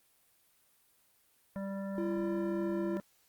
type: harmonic tone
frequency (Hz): 196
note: G3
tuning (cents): 0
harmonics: 1 / 3 / 5 / 7 / 9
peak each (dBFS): -36 / -41 / -50 / -53 / -54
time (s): 1.56-3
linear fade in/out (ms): 0
type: tone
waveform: triangle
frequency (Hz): 339.2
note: E4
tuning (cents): +50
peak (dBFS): -31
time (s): 1.98-2.97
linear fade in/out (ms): 0
effects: white hiss -69 dBFS RMS until 3.28 s + Opus 32 kbps